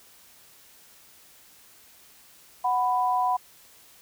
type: tone pair together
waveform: sine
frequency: 740 / 993.2 Hz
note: F#5 / B5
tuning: 0 / +9 cents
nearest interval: perfect fourth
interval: 509 cents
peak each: -24 dBFS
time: 2.64-3.37 s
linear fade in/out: 10 ms
effects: white hiss -54 dBFS RMS until 4.01 s